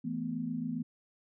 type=chord; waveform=sine; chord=E suspended fourth; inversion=none; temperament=just; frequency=164.81 / 219.8 / 247.2 Hz; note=E3 / A3 / B3; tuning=0 / -2 / +2 cents; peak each=-39 / -38 / -35 dBFS; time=0.04-0.83 s; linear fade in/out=10 ms; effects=none